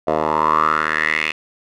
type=tone with band-pass filter sweep; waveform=10% pulse; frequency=77.78 Hz; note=D#2; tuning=in tune; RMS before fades=-18 dBFS; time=0.07-1.32 s; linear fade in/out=10 ms; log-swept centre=670 to 2500 Hz; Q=6; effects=none

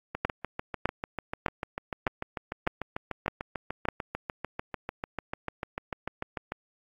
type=two click trains; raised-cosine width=0.5 ms; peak=-9 / -17 dBFS; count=7 / 44; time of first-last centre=0.25-3.886 / 0.15-6.52 s; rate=1.65 / 6.75 Hz; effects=AAC 64 kbps

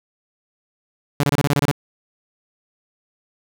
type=tone bursts; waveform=sawtooth; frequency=143.3 Hz; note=D3; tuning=42 cents flat; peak=-11 dBFS; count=9; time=1.2-1.713 s; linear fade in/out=0 ms; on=33 ms; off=27 ms; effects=none

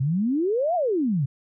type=exponential two-way sweep; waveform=sine; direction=up then down; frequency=125.7 to 738 to 125.7 Hz; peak=-20 dBFS; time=0-1.26 s; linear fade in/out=10 ms; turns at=0.75 s; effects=none

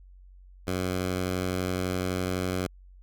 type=tone; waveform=10% pulse; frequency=91.9 Hz; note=F#2; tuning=11 cents flat; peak=-19 dBFS; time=0.67-2.67 s; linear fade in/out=5 ms; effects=added 46 Hz sine -48 dBFS peak until 3.02 s

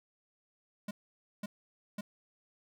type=tone bursts; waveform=square; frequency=205.9 Hz; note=G#3; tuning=15 cents flat; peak=-37 dBFS; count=3; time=0.88-2.01 s; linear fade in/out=5 ms; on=30 ms; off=520 ms; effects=none

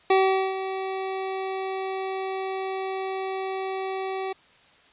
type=tone with ADSR envelope; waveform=25% pulse; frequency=382 Hz; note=G4; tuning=45 cents flat; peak=-12 dBFS; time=0.1-4.33 s; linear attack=5 ms; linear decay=430 ms; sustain=-12 dB; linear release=8 ms; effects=white hiss -56 dBFS RMS until 4.92 s + resampled to 8000 Hz

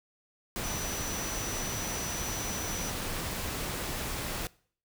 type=tone in noise; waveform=sine; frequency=5920 Hz; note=F#8; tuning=in tune; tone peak=-38 dBFS; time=0.64-2.9 s; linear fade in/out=0 ms; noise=pink; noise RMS=-35 dBFS; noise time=0.56-4.47 s; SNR=-6 dB; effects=noise-tail reverb RT60 0.5 s tail -22 dB re dry

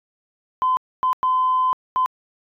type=tone bursts at uneven times; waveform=sine; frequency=1023 Hz; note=C6; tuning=39 cents flat; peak=-15 dBFS; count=4; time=0.62-0.77 / 1.03-1.13 / 1.23-1.73 / 1.96-2.06 s; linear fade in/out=0 ms; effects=tanh soft clip ceiling -11 dBFS

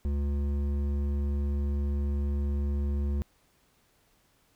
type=tone with hard clipping; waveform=sine; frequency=71.2 Hz; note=C#2; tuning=47 cents sharp; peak=-28 dBFS; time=0.05-3.22 s; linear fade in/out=0 ms; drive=10 dB; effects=pink hiss -67 dBFS RMS until 4.55 s

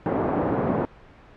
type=band-pass noise; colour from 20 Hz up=pink; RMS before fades=-24 dBFS; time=0.06-0.85 s; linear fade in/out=0 ms; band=170 to 780 Hz; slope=12 dB/octave; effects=pink hiss -49 dBFS RMS until 1.36 s + low-pass 2000 Hz 12 dB/octave

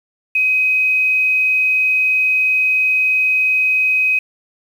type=tone with quantisation; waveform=sine; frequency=2523 Hz; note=D#7; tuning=23 cents sharp; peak=-12 dBFS; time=0.35-4.19 s; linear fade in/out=5 ms; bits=7; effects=none

